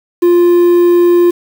triangle tone with quantisation, 349.2 Hz, F4, in tune, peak -3 dBFS, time 0.22-1.31 s, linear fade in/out 10 ms, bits 5, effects none

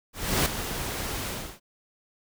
pink noise with ADSR envelope, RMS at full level -22 dBFS, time 0.13-1.6 s, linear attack 330 ms, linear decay 4 ms, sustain -10 dB, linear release 310 ms, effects none

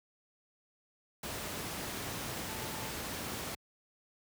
sine tone in noise, 880 Hz, A5, in tune, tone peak -48 dBFS, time 2.48-2.91 s, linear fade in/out 5 ms, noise pink, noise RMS -39 dBFS, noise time 1.23-3.55 s, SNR -12 dB, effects high-pass 80 Hz 12 dB/octave

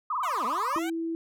sine tone with vibrato, 1108.7 Hz, C#6, in tune, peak -26 dBFS, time 0.1-0.79 s, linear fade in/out 5 ms, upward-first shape sine, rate 20 Hz, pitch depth 230 cents each way
15% pulse linear two-way sweep, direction down then up, 784 to 208.7 to 784 Hz, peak -28 dBFS, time 0.23-0.9 s, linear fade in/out 5 ms, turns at 0.45 s
sine tone, 329.5 Hz, E4, 1 cent flat, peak -28 dBFS, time 0.76-1.15 s, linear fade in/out 0 ms
effects none

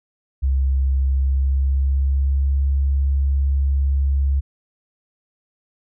sine tone with pitch glide, 66.9 to 68.82 Hz, C2 to C#2, +39 to -12 cents, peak -15 dBFS, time 0.42-4.41 s, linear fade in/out 20 ms, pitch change +49 cents, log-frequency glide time 1.03-2.59 s, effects none

